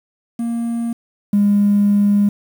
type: tone pair in turn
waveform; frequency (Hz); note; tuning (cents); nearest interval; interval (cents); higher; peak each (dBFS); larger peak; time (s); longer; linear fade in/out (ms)
triangle; 233.1 / 203.9; A#3 / G#3; 0 / -32; major second; 232; first; -16 / -7; second; 0.39-0.93 / 1.33-2.29; second; 5
effects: tanh soft clip ceiling -8 dBFS + 7-bit